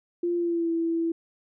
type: tone with pitch glide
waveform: sine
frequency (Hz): 347 to 331.7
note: F4 to E4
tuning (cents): -11 to +11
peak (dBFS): -23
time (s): 0.23-1.12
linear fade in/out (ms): 5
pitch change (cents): -78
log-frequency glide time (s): 0.36-0.71
effects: none